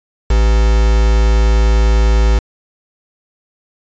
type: tone with quantisation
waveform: triangle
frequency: 55 Hz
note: A1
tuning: in tune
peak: -6 dBFS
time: 0.3-2.39 s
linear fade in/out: 5 ms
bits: 3
effects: resampled to 16000 Hz